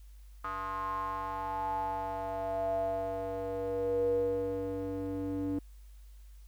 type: tone with band-pass filter sweep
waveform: square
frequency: 96.2 Hz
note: G2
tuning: 32 cents flat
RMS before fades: -34 dBFS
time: 0.44-5.59 s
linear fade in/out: 5 ms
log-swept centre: 1200 to 330 Hz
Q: 8.9
effects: added 50 Hz sine -49 dBFS peak until 6.47 s + white hiss -68 dBFS RMS until 6.47 s